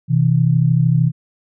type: tone pair together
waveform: sine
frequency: 127.55 / 160.7 Hz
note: C3 / E3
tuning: -44 / -44 cents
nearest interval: major third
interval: 400 cents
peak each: -14 dBFS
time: 0.08-1.12 s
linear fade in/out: 50 ms
effects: none